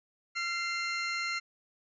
30% pulse tone pair together, 1368.6 / 2093 Hz, F6 / C7, -35 / 0 cents, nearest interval perfect fifth, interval 735 cents, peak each -33 / -30 dBFS, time 0.35-1.4 s, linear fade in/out 20 ms, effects resampled to 16000 Hz

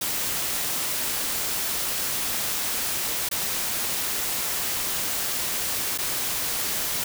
white noise with dropouts, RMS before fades -27 dBFS, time 0.01-7.04 s, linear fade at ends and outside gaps 5 ms, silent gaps 3.289-3.312 / 5.977-5.985 s, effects none

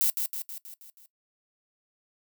violet noise with echo, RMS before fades -24 dBFS, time 0.01-0.1 s, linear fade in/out 0 ms, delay 160 ms, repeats 6, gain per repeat -5 dB, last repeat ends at 1.06 s, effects noise-tail reverb RT60 0.1 s tail -17 dB re dry

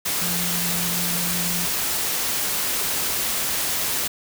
sine tone in noise, 174.61 Hz, F3, in tune, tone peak -29 dBFS, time 0.21-1.66 s, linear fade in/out 10 ms, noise white, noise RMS -24 dBFS, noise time 0.05-4.08 s, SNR -8 dB, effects none

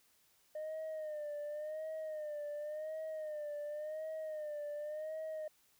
sine tone with vibrato, 610 Hz, D#5, 34 cents flat, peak -37 dBFS, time 0.55-5.48 s, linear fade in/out 5 ms, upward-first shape sine, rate 0.91 Hz, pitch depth 65 cents each way, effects tanh soft clip ceiling -38 dBFS + white hiss -71 dBFS RMS until 5.79 s

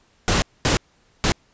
pink noise bursts at uneven times, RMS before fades -18 dBFS, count 3, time 0.28-0.42 / 0.65-0.77 / 1.24-1.32 s, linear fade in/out 0 ms, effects pink hiss -60 dBFS RMS until 1.53 s + resampled to 16000 Hz

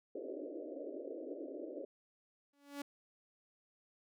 pink band-pass noise, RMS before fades -45 dBFS, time 0.15-1.85 s, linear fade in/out 5 ms, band 270 to 620 Hz, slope 96 dB/octave
sawtooth tone with exponential growth, 284.2 Hz, C#4, 43 cents sharp, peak -35 dBFS, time 2.53-2.82 s, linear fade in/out 5 ms, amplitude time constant 63 ms
effects none

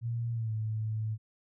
sine tone with pitch glide, 117.1 to 109.26 Hz, A#2 to A2, +8 to -12 cents, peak -30 dBFS, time 0.01-1.18 s, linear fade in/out 50 ms, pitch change -120 cents, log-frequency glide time 0.32-0.52 s, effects none

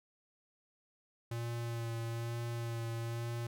square tone with vibrato, 116.54 Hz, A#2, in tune, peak -37 dBFS, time 1.31-3.47 s, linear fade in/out 5 ms, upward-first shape sine, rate 1.1 Hz, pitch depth 19 cents each way, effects none

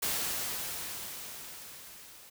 white noise with level ramp, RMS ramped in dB -31 to -53 dBFS, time 0.02-2.3 s, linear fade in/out 10 ms, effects none

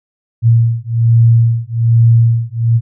sine beating tone pair, 115.2 / 116.4 Hz, A#2 / A#2, -20 / -2 cents, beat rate 1.2 Hz, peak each -10 dBFS, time 0.42-2.81 s, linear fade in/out 50 ms, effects none

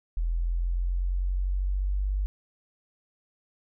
sine exponential sweep, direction up, 41.71 to 49.55 Hz, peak -24 dBFS, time 0.17-2.26 s, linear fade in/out 0 ms, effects none

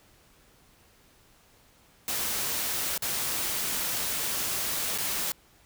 white noise with dropouts, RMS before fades -30 dBFS, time 2.08-5.32 s, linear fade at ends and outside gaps 1 ms, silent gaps 2.978-3.022 / 4.978-4.984 s, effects pink hiss -60 dBFS RMS until 5.65 s

